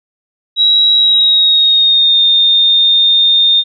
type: tone with pitch glide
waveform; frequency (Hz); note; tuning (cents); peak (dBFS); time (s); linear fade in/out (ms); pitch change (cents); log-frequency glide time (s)
sine; 3864 to 3647; B7 to A#7; -39 to -39; -6; 0.56-3.64; 50; -100; 0.95-2.2
effects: none